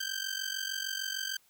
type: ring-modulated tone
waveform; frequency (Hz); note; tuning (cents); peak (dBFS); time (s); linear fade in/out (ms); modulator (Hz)
15% pulse; 1563; G6; -6; -24; 0-1.37; 5; 23.3
effects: white hiss -66 dBFS RMS until 1.49 s